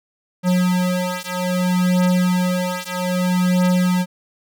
square beating tone pair, 180.7 / 181.32 Hz, F#3 / F#3, -41 / -35 cents, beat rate 0.62 Hz, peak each -20 dBFS, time 0.43-4.06 s, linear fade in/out 50 ms, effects none

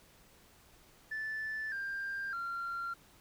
sine tone with pitch steps, 1753 / 1592 / 1379 Hz, A6 / G6 / F6, -7 / +26 / -22 cents, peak -34 dBFS, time 1.11-2.94 s, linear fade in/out 10 ms, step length 610 ms, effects tanh soft clip ceiling -33 dBFS + pink hiss -62 dBFS RMS until 3.2 s

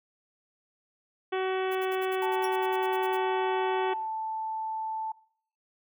harmonic tone, 376.7 Hz, F#4, 31 cents sharp, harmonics 1 / 2 / 3 / 4 / 5 / 6 / 7 / 8 / 9, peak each -28 / -34 / -38 / -40 / -42 / -44 / -45 / -46 / -47 dBFS, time 1.32-3.94 s, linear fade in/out 10 ms
violet noise bursts, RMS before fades -45 dBFS, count 15, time 1.71-3.169 s, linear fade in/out 10 ms, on 45 ms, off 56 ms
sine tone, 880 Hz, A5, in tune, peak -30 dBFS, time 2.22-5.12 s, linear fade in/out 5 ms
15% pulse tone with exponential decay, 5588 Hz, F8, in tune, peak -30 dBFS, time 2.44-2.53 s, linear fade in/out 1 ms, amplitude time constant 19 ms
effects noise-tail reverb RT60 0.6 s tail -22 dB re dry

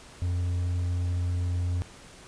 triangle tone, 88.6 Hz, F2, 25 cents sharp, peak -23 dBFS, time 0.22-1.82 s, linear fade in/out 0 ms, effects pink hiss -49 dBFS RMS until 2.27 s + resampled to 22050 Hz

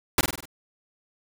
pink noise with echo, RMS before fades -19 dBFS, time 0.18-0.21 s, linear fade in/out 2 ms, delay 49 ms, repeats 5, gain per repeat -5 dB, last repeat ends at 0.455 s, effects none

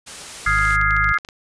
white noise, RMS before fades -34 dBFS, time 0.06-0.77 s, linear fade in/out 20 ms
sine chord, F minor seventh, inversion third, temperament equal, 1244.5 / 1396.9 / 1661.2 / 2093 Hz, Eb6 / F6 / Ab6 / C7, 0 / 0 / 0 / 0 cents, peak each -21 dBFS, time 0.46-1.18 s, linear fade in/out 5 ms
harmonic tone, 51.91 Hz, G#1, in tune, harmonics 1 / 2 / 3, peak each -23 / -29 / -33 dBFS, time 0.46-1.13 s, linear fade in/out 10 ms
clicks, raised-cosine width 0.2 ms, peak -18 dBFS, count 12, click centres 0.587 / 0.652 / 0.707 / 0.814 / 0.908 / 0.966 / 1.043 / 1.091 / 1.142 / 1.186 / 1.249 / 1.288 s
effects resampled to 22050 Hz

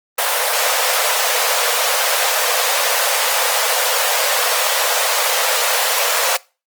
pink high-pass noise, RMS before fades -17 dBFS, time 0.18-6.37 s, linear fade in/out 5 ms, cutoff 470 Hz, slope 96 dB/octave, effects noise-tail reverb RT60 0.3 s tail -22 dB re dry + Opus 24 kbps

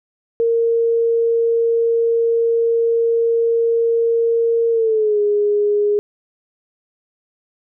sine tone with pitch glide, 461.8 to 413.8 Hz, A#4 to G#4, -16 to -6 cents, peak -13 dBFS, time 0.4-5.99 s, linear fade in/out 0 ms, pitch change -190 cents, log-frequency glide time 4.71-5.2 s, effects none

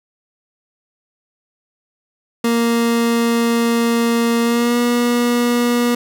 30% pulse tone with pitch glide, 233.1 to 240.6 Hz, A#3 to B3, 0 to -45 cents, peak -11 dBFS, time 2.44-5.95 s, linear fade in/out 5 ms, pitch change +55 cents, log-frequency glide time 4.42-4.78 s, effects none

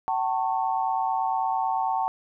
sine tone cluster, 763 / 892 / 1099 Hz, G5 / A5 / C#6, -47 / +23 / -15 cents, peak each -26 / -26 / -32 dBFS, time 0.08-2.08 s, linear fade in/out 0 ms, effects none

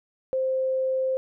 sine tone, 523.3 Hz, C5, in tune, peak -22 dBFS, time 0.33-1.17 s, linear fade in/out 0 ms, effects none

